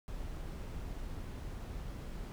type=noise; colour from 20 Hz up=brown; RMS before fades=-42 dBFS; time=0.08-2.32 s; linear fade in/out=0 ms; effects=none